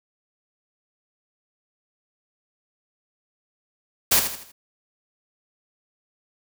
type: noise with echo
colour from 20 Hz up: white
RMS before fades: -17 dBFS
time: 4.11-4.2 s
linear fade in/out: 10 ms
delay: 80 ms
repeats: 4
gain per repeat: -8 dB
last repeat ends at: 4.52 s
effects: none